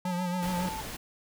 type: tone with vibrato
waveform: square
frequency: 180 Hz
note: F#3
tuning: 47 cents flat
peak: -30 dBFS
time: 0.05-0.69 s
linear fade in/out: 5 ms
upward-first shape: triangle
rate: 7.2 Hz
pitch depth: 61 cents each way
type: tone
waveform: sine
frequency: 880 Hz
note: A5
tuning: in tune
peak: -35 dBFS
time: 0.05-0.81 s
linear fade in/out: 2 ms
type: noise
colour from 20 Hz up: pink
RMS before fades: -39 dBFS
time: 0.42-0.97 s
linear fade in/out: 10 ms
effects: none